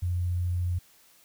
sine tone with sample-and-hold, 88.6 Hz, F2, 25 cents sharp, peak -25 dBFS, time 0.02-0.79 s, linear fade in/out 10 ms, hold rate 11025 Hz, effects white hiss -59 dBFS RMS until 1.24 s

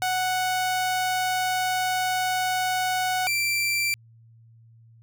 sawtooth tone pair in turn, 740 / 2349 Hz, F#5 / D7, 0 / 0 cents, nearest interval octave + minor sixth, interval 2000 cents, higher second, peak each -19 dBFS, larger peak neither, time 0.02-3.27 / 3.27-3.94 s, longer first, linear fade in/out 0 ms, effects added 114 Hz sine -50 dBFS peak until 5.02 s

